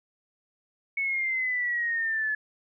sine exponential sweep, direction down, 2217 to 1714 Hz, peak -25 dBFS, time 0.97-2.35 s, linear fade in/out 5 ms, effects none

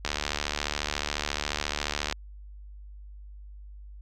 click train, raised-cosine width 0.2 ms, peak -10 dBFS, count 155, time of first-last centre 0.05-2.125 s, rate 74.2 Hz, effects added 50 Hz sine -42 dBFS peak until 4.01 s

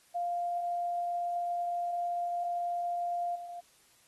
sine tone with level steps, 698.5 Hz, F5, in tune, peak -30 / -39 dBFS, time 0.14-3.61 s, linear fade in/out 20 ms, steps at 3.35 s, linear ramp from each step 10 ms, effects white hiss -64 dBFS RMS until 4.07 s + AAC 32 kbps

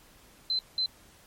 sine tone bursts at uneven times, 4071 Hz, C8, 48 cents flat, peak -25 dBFS, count 2, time 0.5-0.59 / 0.78-0.86 s, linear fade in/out 2 ms, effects pink hiss -57 dBFS RMS until 1.26 s + MP3 64 kbps

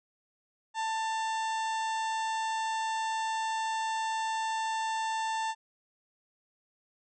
harmonic tone with a mistuned harmonic, 887 Hz, A5, 14 cents sharp, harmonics 1 / 2 / 3 / 4 / 5 / 6 / 7 / 8 / 9, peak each -30 / -39 / -45 / -44 / -49 / -52 / -49 / -54 / -49 dBFS, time 0.74-5.55 s, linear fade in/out 50 ms, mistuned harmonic 3, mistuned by +50 cents, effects none

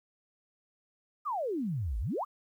sine exponential two-way sweep, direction down then up, 1280 to 49 to 1280 Hz, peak -30 dBFS, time 1.25-2.25 s, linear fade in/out 20 ms, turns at 1.99 s, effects 11-bit

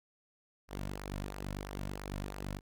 sawtooth tone with flanger, 49 Hz, G1, in tune, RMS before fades -41 dBFS, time 0.68-2.61 s, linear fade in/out 50 ms, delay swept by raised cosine 0.26 to 2.56 ms, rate 3 Hz, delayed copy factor -0.6, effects none

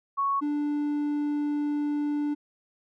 sine / triangle tone pair in turn, 1108.7 / 293.7 Hz, C#6 / D4, 0 / 0 cents, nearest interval octave + major seventh, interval 2300 cents, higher first, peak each -23 dBFS, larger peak neither, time 0.17-0.41 / 0.41-2.35 s, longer second, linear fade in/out 20 ms, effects none

